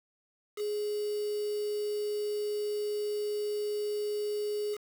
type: tone with quantisation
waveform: sine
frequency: 417.5 Hz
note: G#4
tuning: 9 cents sharp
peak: -30 dBFS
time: 0.56-4.78 s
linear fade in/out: 50 ms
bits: 7
effects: none